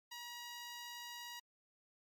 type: tone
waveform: 10% pulse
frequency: 957 Hz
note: A#5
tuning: 45 cents sharp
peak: -38 dBFS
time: 0.11-1.4 s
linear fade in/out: 10 ms
effects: MP3 96 kbps